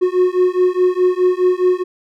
triangle beating tone pair, 362.1 / 366.9 Hz, F#4 / F#4, -37 / -15 cents, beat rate 4.8 Hz, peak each -13 dBFS, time 0.01-1.84 s, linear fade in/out 20 ms, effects none

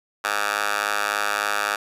10% pulse tone with high-pass filter, 103.5 Hz, G#2, 5 cents flat, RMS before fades -24 dBFS, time 0.24-1.76 s, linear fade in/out 5 ms, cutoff 1100 Hz, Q 3, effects resampled to 32000 Hz

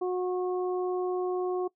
harmonic tone, 364.2 Hz, F#4, 27 cents flat, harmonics 1 / 2 / 3, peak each -27 / -36 / -41 dBFS, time 0.01-1.68 s, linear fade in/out 10 ms, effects noise-tail reverb RT60 0.1 s tail -21 dB re dry

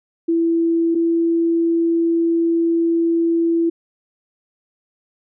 sine tone pair in turn, 332.8 / 334 Hz, E4 / E4, +17 / +23 cents, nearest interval unison, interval 6 cents, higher second, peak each -14 dBFS, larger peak neither, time 0.28-0.95 / 0.95-3.7 s, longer second, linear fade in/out 10 ms, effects none

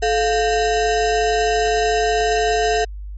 square ring-modulated tone, 568 Hz, C#5, 42 cents sharp, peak -13 dBFS, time 0.02-2.85 s, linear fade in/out 10 ms, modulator 135 Hz, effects added 50 Hz sine -28 dBFS peak until 3.17 s + MP3 32 kbps

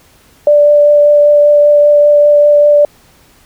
sine tone with vibrato, 587.3 Hz, D5, in tune, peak -3 dBFS, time 0.47-2.85 s, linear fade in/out 2 ms, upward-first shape triangle, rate 5.1 Hz, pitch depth 10 cents each way, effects pink hiss -46 dBFS RMS until 3.45 s

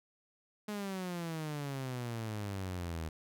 sawtooth exponential sweep, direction down, 212 to 78.4 Hz, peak -33 dBFS, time 0.68-3.09 s, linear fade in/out 5 ms, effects none

